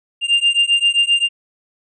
triangle beating tone pair, 2794 / 2801.6 Hz, F7 / F7, 0 / +5 cents, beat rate 7.6 Hz, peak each -14 dBFS, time 0.21-1.29 s, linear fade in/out 50 ms, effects resampled to 22050 Hz

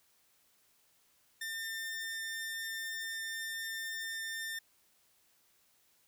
sawtooth tone, 1801 Hz, A6, 40 cents sharp, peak -34 dBFS, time 1.41-4.59 s, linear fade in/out 5 ms, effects white hiss -70 dBFS RMS until 6.07 s

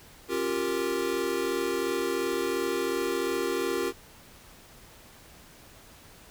square chord, G half-diminished seventh, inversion second, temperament equal with one note detuned, 271.2 / 349.2 / 392 / 466.2 Hz, Db4 / F4 / G4 / Bb4, -38 / 0 / 0 / 0 cents, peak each -37 / -32 / -32 / -33 dBFS, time 0.28-3.93 s, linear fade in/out 50 ms, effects pink hiss -52 dBFS RMS until 6.3 s

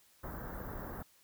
pink band-stop noise, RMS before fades -43 dBFS, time 0.23-1.03 s, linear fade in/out 10 ms, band 1700 to 14000 Hz, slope 48 dB/octave, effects white hiss -66 dBFS RMS until 1.23 s

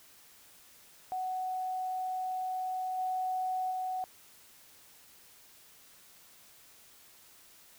sine tone with level steps, 744 Hz, F#5, 9 cents sharp, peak -32 / -30 / -32 dBFS, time 1.12-4.04 s, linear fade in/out 0 ms, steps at 2.97 / 3.7 s, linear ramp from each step 20 ms, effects white hiss -58 dBFS RMS until 7.78 s

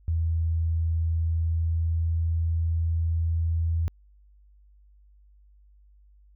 sine tone with pitch glide, 82 to 82.48 Hz, E2 to E2, -9 to +2 cents, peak -22 dBFS, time 0.08-3.88 s, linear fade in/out 0 ms, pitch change +11 cents, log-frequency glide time 1.19-2.15 s, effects added 50 Hz sine -53 dBFS peak until 6.35 s

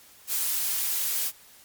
blue noise, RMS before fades -27 dBFS, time 0.27-1.32 s, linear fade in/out 50 ms, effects white hiss -53 dBFS RMS until 1.64 s + MP3 96 kbps

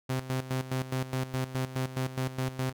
sawtooth tone with tremolo, 130 Hz, C3, 11 cents flat, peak -24 dBFS, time 0.09-2.73 s, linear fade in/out 10 ms, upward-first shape square, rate 4.8 Hz, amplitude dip 75%, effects none

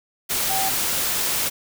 sine tone in noise, 772 Hz, G5, 27 cents flat, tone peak -24 dBFS, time 0.49-0.7 s, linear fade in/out 20 ms, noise white, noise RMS -23 dBFS, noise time 0.29-1.5 s, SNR -4 dB, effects none

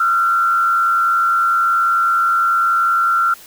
sine tone with frequency modulation, 1366 Hz, F6, 39 cents flat, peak -12 dBFS, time 0-3.34 s, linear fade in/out 5 ms, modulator 90.9 Hz, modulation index 0.6, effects white hiss -41 dBFS RMS until 3.46 s

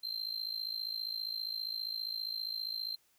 triangle tone with amplitude modulation, 4138 Hz, C8, 20 cents flat, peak -31 dBFS, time 0.03-2.96 s, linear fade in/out 10 ms, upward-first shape sine, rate 55 Hz, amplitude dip 85%, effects white hiss -71 dBFS RMS until 3.18 s

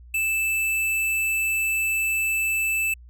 square tone, 2637 Hz, E7, in tune, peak -22 dBFS, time 0.14-2.94 s, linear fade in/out 5 ms, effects added 60 Hz sine -43 dBFS peak until 3.09 s

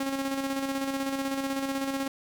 sawtooth tone with tremolo, 272 Hz, C#4, 33 cents flat, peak -23 dBFS, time 0-2.08 s, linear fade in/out 5 ms, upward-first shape square, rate 16 Hz, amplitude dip 40%, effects none

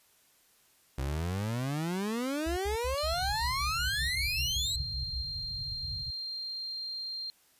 30% pulse exponential sweep, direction up, 63.6 to 4044 Hz, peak -28 dBFS, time 0.98-4.76 s, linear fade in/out 5 ms
sine tone bursts, 66.4 Hz, C2, 26 cents sharp, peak -33 dBFS, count 15, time 2.46-5.23 s, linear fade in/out 10 ms, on 110 ms, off 80 ms
sine tone, 4186 Hz, C8, in tune, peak -35 dBFS, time 2.98-7.3 s, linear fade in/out 0 ms
white low-pass noise, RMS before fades -43 dBFS, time 3.1-6.11 s, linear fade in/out 10 ms, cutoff 150 Hz, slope 96 dB/octave
effects white hiss -65 dBFS RMS until 7.59 s + resampled to 32000 Hz

